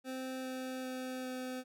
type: tone with pitch steps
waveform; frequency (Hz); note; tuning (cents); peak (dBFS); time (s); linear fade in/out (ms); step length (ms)
25% pulse; 260 / 258.5 / 257 / 255.5; C4 / C4 / C4 / C4; -11 / -21 / -31 / -41; -35; 0.04-1.64; 50; 400
effects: none